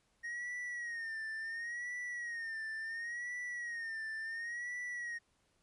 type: tone with vibrato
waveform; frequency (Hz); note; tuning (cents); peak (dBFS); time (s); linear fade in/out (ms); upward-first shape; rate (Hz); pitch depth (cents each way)
triangle; 1864.7; A#6; 0; -37; 0.23-5.19; 20; sine; 0.71; 89
effects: pink hiss -75 dBFS RMS until 5.62 s + resampled to 24000 Hz